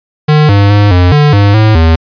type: tone with pitch steps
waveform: square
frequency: 151.6 / 100.8 / 102.7 / 89.5 / 147.7 / 101.3 / 108.7 / 81.2 Hz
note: D#3 / G2 / G#2 / F2 / D3 / G#2 / A2 / E2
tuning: -45 / +49 / -19 / +43 / +10 / -43 / -21 / -26 cents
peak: -4 dBFS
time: 0.28-1.96 s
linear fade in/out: 10 ms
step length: 210 ms
effects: resampled to 11025 Hz